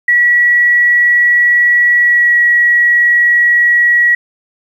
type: tone with pitch glide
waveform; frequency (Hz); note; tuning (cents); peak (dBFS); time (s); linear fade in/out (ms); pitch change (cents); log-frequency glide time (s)
sine; 1933 to 1919.6; B6 to B6; -38 to -50; -6; 0.08-4.15; 5; -12; 2-2.38
effects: 7-bit